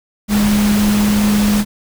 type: tone in noise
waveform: sine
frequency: 207.7 Hz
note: G#3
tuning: in tune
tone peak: -11 dBFS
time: 0.28-1.65 s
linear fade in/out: 50 ms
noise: pink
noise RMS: -21 dBFS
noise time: 0.28-1.65 s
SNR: +7 dB
effects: none